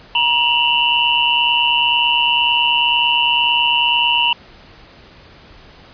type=tone cluster; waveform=sine; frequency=948 / 2710 / 2832 / 2981 Hz; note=A#5 / E7 / F7 / F#7; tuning=+29 / +47 / +23 / +12 cents; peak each=-18 dBFS; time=0.15-4.33 s; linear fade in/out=2 ms; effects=pink hiss -43 dBFS RMS until 5.93 s + resampled to 11025 Hz